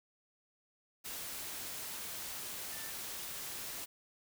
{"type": "tone in noise", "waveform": "sine", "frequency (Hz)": 1778, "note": "A6", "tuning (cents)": 18, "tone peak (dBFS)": -52, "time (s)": [2.71, 2.91], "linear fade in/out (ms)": 20, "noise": "white", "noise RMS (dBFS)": -43, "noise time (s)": [1.04, 3.86], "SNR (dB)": -12, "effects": []}